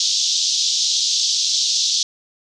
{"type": "band-pass noise", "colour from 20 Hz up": "white", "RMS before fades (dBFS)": -19, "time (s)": [0, 2.03], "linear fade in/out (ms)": 2, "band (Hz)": [3400, 6300], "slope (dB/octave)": 48, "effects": []}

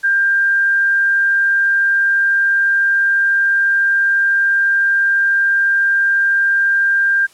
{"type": "tone", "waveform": "sine", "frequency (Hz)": 1593, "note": "G6", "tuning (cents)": 27, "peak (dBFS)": -11, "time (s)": [0.03, 7.27], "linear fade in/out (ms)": 20, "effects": ["white hiss -48 dBFS RMS until 7.33 s", "low-pass 10000 Hz 12 dB/octave"]}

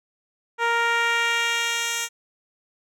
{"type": "tone with band-pass filter sweep", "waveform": "10% pulse", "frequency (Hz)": 466.6, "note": "A#4", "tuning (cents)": 2, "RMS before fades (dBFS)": -23, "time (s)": [0.58, 2.09], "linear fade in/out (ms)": 50, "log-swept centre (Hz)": [950, 6700], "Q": 0.81, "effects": []}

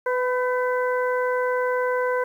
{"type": "harmonic tone with a mistuned harmonic", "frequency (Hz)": 500, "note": "B4", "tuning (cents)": 21, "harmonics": [1, 2, 3, 4], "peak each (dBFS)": [-22, -27, -29, -36], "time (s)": [0.06, 2.24], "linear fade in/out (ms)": 5, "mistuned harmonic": 3, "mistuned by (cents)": 31, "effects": ["9-bit"]}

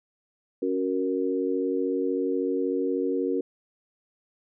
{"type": "chord", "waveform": "sine", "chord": "F# major", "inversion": "second", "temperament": "equal", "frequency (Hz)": [277.2, 370, 466.2], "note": ["C#4", "F#4", "A#4"], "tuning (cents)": [0, 0, 0], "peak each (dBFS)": -28, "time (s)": [0.62, 3.41], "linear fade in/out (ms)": 5, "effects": []}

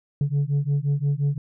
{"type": "beating tone pair", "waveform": "sine", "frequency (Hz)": [140, 145.7], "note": ["C#3", "D3"], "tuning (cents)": [18, -13], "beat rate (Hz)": 5.7, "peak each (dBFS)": -21, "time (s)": [0.21, 1.38], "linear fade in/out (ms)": 2, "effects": ["tanh soft clip ceiling -17 dBFS"]}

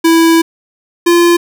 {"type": "tone pair in turn", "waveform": "square", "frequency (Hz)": [329.6, 344.4], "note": ["E4", "F4"], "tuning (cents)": [0, -24], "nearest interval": "minor second", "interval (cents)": 76, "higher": "second", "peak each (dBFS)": -6, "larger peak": "neither", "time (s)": [[0.04, 0.42], [1.06, 1.37]], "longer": "first", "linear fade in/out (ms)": 10, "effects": []}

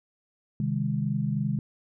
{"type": "tone cluster", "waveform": "sine", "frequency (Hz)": [131.6, 154.9, 204.3], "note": ["C3", "D#3", "G#3"], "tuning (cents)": [10, -7, -28], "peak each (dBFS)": -29, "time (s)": [0.6, 1.59], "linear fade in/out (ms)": 2, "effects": []}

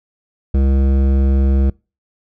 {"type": "tone with hard clipping", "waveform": "triangle", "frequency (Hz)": 67.5, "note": "C#2", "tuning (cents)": -45, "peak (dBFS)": -13, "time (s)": [0.54, 1.7], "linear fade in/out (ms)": 5, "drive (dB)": 17, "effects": ["noise-tail reverb RT60 0.3 s tail -25 dB re dry"]}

